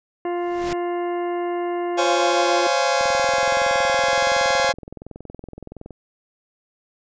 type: harmonic tone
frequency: 350 Hz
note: F4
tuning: 4 cents sharp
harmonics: 1 / 2 / 3 / 4 / 5 / 6 / 8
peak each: -23 / -28 / -34 / -45 / -41 / -42 / -48 dBFS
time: 0.25-2.67 s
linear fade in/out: 2 ms
type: noise with exponential growth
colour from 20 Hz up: pink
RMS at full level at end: -27 dBFS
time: 0.36-0.73 s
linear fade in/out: 2 ms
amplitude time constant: 79 ms
type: chord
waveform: sawtooth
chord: Db major seventh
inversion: third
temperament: just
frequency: 519.7 / 554.4 / 693 / 831.5 Hz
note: C5 / Db5 / F5 / Ab5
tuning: -12 / 0 / -14 / +2 cents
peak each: -19 dBFS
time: 1.97-4.73 s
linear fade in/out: 20 ms
type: click train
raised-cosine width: 2 ms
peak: -23 dBFS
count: 63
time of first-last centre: 3.01-5.907 s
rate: 21.4 Hz
effects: resampled to 16000 Hz